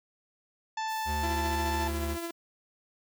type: harmonic tone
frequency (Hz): 880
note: A5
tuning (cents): 0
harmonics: 1 / 2 / 3 / 4 / 5 / 6 / 7 / 8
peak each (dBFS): -31 / -39 / -45 / -46 / -48 / -48 / -52 / -51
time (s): 0.77-1.88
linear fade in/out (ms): 5
type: high-pass noise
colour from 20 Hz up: pink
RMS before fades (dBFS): -47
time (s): 0.87-2.32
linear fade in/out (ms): 50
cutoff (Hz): 8900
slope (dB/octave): 12
type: tone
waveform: square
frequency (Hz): 74.5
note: D2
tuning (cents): +25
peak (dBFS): -32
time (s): 1.05-2.18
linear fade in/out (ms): 50
type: tone with tremolo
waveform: sawtooth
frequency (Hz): 337.8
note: E4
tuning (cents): +42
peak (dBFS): -28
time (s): 1.23-2.31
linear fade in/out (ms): 5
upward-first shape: triangle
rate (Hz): 14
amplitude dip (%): 50
effects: none